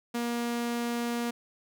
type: tone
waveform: sawtooth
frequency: 237.2 Hz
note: A#3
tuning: 30 cents sharp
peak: -25 dBFS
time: 0.14-1.31 s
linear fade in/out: 10 ms
effects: none